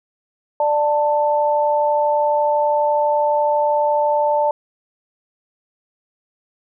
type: tone pair together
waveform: sine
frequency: 591.3 / 886 Hz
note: D5 / A5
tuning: +12 / +12 cents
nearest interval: perfect fifth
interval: 700 cents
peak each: -17 dBFS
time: 0.6-4.51 s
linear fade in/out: 2 ms
effects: none